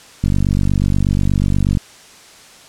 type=click train; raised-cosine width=5 ms; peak=-4 dBFS; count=75; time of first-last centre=0.24-1.772 s; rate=48.3 Hz; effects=white hiss -42 dBFS RMS until 2.68 s + low-pass 8000 Hz 12 dB/octave